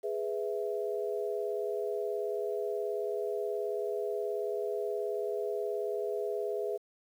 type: chord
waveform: sine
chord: E major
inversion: first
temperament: equal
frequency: 415.3 / 493.9 / 659.3 Hz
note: G#4 / B4 / E5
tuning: 0 / 0 / 0 cents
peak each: -33 / -37 / -38 dBFS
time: 0.03-6.78 s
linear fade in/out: 20 ms
effects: 10-bit